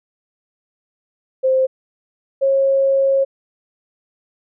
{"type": "tone pair in turn", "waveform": "sine", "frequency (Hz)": [523.3, 543.2], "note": ["C5", "C#5"], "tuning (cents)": [0, -35], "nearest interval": "minor second", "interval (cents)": 65, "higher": "second", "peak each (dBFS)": -12, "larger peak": "neither", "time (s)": [[1.43, 1.67], [2.41, 3.25]], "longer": "second", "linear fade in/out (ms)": 20, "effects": []}